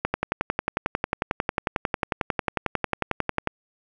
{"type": "click train", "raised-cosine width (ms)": 0.5, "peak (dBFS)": -7, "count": 39, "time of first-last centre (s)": [0.05, 3.473], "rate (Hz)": 11.1, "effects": []}